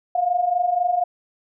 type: tone pair together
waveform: sine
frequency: 693 / 717 Hz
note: F5 / F5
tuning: -14 / +45 cents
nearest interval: minor second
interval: 59 cents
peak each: -23 / -19 dBFS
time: 0.15-1.04 s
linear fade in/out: 5 ms
effects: none